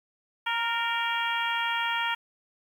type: harmonic tone with a mistuned harmonic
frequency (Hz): 466.2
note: A#4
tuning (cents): 0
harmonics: 2 / 3 / 4 / 5 / 6 / 7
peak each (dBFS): -30 / -32 / -33 / -34 / -35 / -35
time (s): 0.46-2.15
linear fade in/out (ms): 10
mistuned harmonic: 4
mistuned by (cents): -25
effects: 9-bit